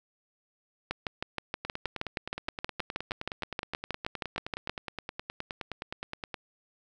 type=two click trains; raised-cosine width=0.3 ms; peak=-15 / -19 dBFS; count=25 / 46; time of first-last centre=0.91-4.695 / 1.65-6.342 s; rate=6.34 / 9.59 Hz; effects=none